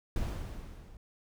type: noise with level ramp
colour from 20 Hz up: brown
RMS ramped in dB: -31 to -53 dBFS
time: 0.16-0.97 s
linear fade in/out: 2 ms
effects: none